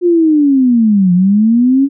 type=linear two-way sweep; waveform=sine; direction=down then up; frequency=359 to 174.61 to 282.4 Hz; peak=-6 dBFS; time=0.01-1.89 s; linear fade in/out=50 ms; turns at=1.13 s; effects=none